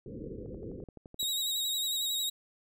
white low-pass noise, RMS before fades -42 dBFS, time 0.06-0.84 s, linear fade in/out 2 ms, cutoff 510 Hz, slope 96 dB/octave
click train, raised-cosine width 2 ms, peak -34 dBFS, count 10, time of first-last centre 0.46-1.229 s, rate 11.7 Hz
sawtooth tone with vibrato, 3805 Hz, A#7, 35 cents sharp, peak -27 dBFS, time 1.19-2.3 s, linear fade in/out 10 ms, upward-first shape triangle, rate 11 Hz, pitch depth 51 cents each way
effects none

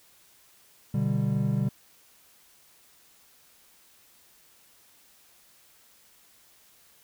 triangle chord, G major, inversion first, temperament equal, 123.47 / 146.83 / 196 Hz, B2 / D3 / G3, 0 / 0 / 0 cents, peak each -26 dBFS, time 0.94-1.69 s, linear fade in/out 5 ms, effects white hiss -59 dBFS RMS until 7.03 s

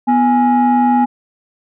sine tone pair together, 246.9 / 830.6 Hz, B3 / G#5, 0 / 0 cents, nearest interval octave + major sixth, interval 2100 cents, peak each -10 dBFS, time 0.07-1.06 s, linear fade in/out 20 ms, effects tanh soft clip ceiling -6 dBFS

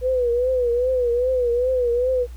sine tone with vibrato, 494.9 Hz, B4, 4 cents sharp, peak -17 dBFS, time 0.01-2.27 s, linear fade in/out 50 ms, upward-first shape triangle, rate 2.5 Hz, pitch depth 96 cents each way, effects added 60 Hz sine -33 dBFS peak until 2.36 s + pink hiss -53 dBFS RMS until 2.36 s

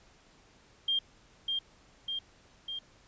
sine tone with echo, 3200 Hz, G7, 35 cents sharp, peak -26 dBFS, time 0.88-0.99 s, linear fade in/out 5 ms, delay 600 ms, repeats 3, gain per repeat -3 dB, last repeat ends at 2.79 s, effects pink hiss -61 dBFS RMS until 3.07 s + resampled to 16000 Hz

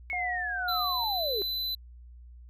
sine linear sweep, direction down, 2217 to 376.6 Hz, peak -30 dBFS, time 0.1-1.42 s, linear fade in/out 0 ms
sine tone with tremolo, 724 Hz, F#5, 38 cents flat, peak -31 dBFS, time 0.13-1.04 s, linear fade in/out 0 ms, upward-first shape sine, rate 2 Hz, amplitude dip 55%
square tone, 4013 Hz, B7, 27 cents sharp, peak -30 dBFS, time 0.68-1.75 s, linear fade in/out 5 ms
effects added 60 Hz sine -46 dBFS peak until 2.49 s

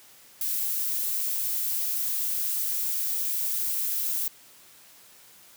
violet noise, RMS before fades -28 dBFS, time 0.41-4.28 s, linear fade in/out 2 ms, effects white hiss -53 dBFS RMS until 5.56 s + high-pass 80 Hz 12 dB/octave

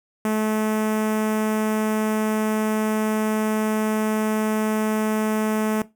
sawtooth tone with notch filter, 216.2 Hz, A3, 30 cents flat, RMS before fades -22 dBFS, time 0.25-5.82 s, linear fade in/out 2 ms, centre 4200 Hz, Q 0.82, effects noise-tail reverb RT60 0.2 s tail -17 dB re dry

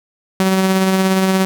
sawtooth tone with tremolo, 189.7 Hz, F#3, 43 cents sharp, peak -7 dBFS, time 0.4-1.45 s, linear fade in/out 0 ms, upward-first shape sine, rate 17 Hz, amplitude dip 30%, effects none

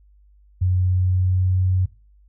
sine tone with pitch glide, 91.4 to 92.62 Hz, F#2 to F#2, -21 to +2 cents, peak -16 dBFS, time 0.61-1.86 s, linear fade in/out 10 ms, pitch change +23 cents, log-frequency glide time 0.72-1.6 s, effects noise-tail reverb RT60 0.3 s tail -17 dB re dry + added 50 Hz sine -50 dBFS peak until 2.28 s

